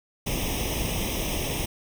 pink noise with comb filter, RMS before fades -28 dBFS, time 0.26-1.66 s, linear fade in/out 10 ms, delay 0.34 ms, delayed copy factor +0.85, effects none

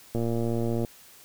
click train, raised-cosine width 2 ms, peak -16 dBFS, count 82, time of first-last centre 0.15-0.848 s, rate 116 Hz, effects white hiss -52 dBFS RMS until 1.24 s

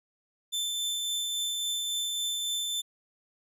sawtooth tone with tremolo, 3538 Hz, A7, 9 cents sharp, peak -25 dBFS, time 0.52-2.82 s, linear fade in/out 20 ms, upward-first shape triangle, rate 3.6 Hz, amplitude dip 25%, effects resampled to 32000 Hz

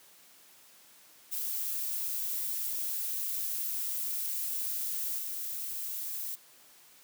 violet noise with level steps, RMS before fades -34 / -37 dBFS, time 1.31-6.36 s, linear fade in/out 20 ms, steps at 5.18 s, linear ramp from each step 10 ms, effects white hiss -58 dBFS RMS until 7.03 s + high-pass 150 Hz 12 dB/octave

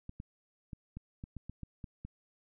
clicks, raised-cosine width 5 ms, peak -30 dBFS, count 10, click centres 0.094 / 0.201 / 0.732 / 0.97 / 1.239 / 1.367 / 1.496 / 1.633 / 1.842 / 2.05 s, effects none

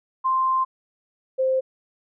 sine tone pair in turn, 1046.5 / 523.2 Hz, C6 / C5, 0 / 0 cents, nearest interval octave, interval 1200 cents, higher first, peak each -18 dBFS, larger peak neither, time 0.24-0.65 / 1.38-1.61 s, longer first, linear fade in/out 20 ms, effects none

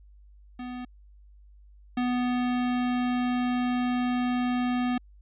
square tone pair in turn, 248.4 / 247.4 Hz, B3 / B3, +10 / +3 cents, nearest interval unison, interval 7 cents, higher first, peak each -35 / -25 dBFS, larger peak second, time 0.59-0.85 / 1.97-4.98 s, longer second, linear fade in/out 5 ms, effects added 50 Hz sine -50 dBFS peak until 5.21 s + resampled to 8000 Hz

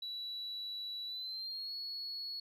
sine tone with pitch glide, 3933 to 4364 Hz, B7 to C#8, -8 to -28 cents, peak -38 dBFS, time 0.02-2.4 s, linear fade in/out 5 ms, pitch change +180 cents, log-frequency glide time 1.06-1.74 s, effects tanh soft clip ceiling -36 dBFS

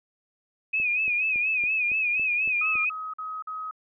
sine tone with vibrato, 2511 Hz, D#7, 15 cents sharp, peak -22 dBFS, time 0.73-2.9 s, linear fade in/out 10 ms, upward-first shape sine, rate 4.2 Hz, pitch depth 78 cents each way
click train, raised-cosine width 2 ms, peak -31 dBFS, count 8, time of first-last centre 0.8-2.755 s, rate 3.58 Hz
sine tone bursts, 1267 Hz, D#6, 31 cents sharp, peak -31 dBFS, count 4, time 2.61-3.711 s, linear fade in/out 5 ms, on 240 ms, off 47 ms
effects none

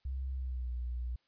sine tone with pitch glide, 65.8 to 60.69 Hz, C2 to B1, +10 to -30 cents, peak -34 dBFS, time 0.05-1.16 s, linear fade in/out 5 ms, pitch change -140 cents, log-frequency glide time 0.33-0.72 s, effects white hiss -75 dBFS RMS until 1.27 s + resampled to 11025 Hz

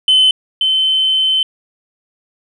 sine tone pair in turn, 3048 / 3069 Hz, G7 / G7, -49 / -37 cents, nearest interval unison, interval 12 cents, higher second, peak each -5 / -10 dBFS, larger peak first, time 0.08-0.31 / 0.61-1.43 s, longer second, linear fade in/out 2 ms, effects tanh soft clip ceiling -5 dBFS

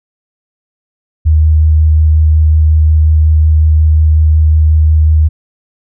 sine tone with vibrato, 77.78 Hz, D#2, in tune, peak -4 dBFS, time 1.25-5.29 s, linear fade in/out 20 ms, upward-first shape square, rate 5.5 Hz, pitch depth 8 cents each way, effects none

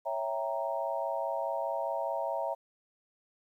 sine chord, C# diminished seventh, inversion none, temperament equal, 554.4 / 659.3 / 784 / 932.3 Hz, C#5 / E5 / G5 / Bb5, 0 / 0 / 0 / 0 cents, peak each -36 / -34 / -39 / -36 dBFS, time 0.05-2.55 s, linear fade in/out 20 ms, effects 11-bit

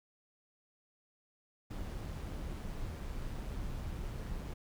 brown noise with amplitude modulation, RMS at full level -39 dBFS, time 1.7-4.54 s, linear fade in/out 10 ms, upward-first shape sine, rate 142 Hz, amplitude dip 30%, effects none

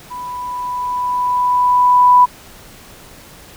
sine tone with level ramp, 990 Hz, B5, 4 cents sharp, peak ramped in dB -25 to -4 dBFS, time 0.1-2.26 s, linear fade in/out 20 ms, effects pink hiss -40 dBFS RMS until 3.56 s

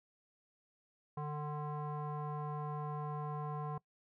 square tone with low-pass filter, 149.2 Hz, D3, 28 cents sharp, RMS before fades -40 dBFS, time 1.17-3.78 s, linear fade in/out 5 ms, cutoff 960 Hz, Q 4.8, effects noise-tail reverb RT60 0.1 s tail -22 dB re dry

